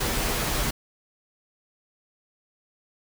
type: noise with comb filter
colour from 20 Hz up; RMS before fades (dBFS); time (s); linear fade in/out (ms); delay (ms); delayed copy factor
pink; -26; 0-0.71; 10; 11; -0.6
effects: none